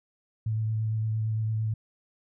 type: tone with vibrato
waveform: sine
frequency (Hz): 109.8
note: A2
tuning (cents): -3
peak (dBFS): -25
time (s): 0.46-1.74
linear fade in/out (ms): 5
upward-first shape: sine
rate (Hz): 8.8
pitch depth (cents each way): 16
effects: none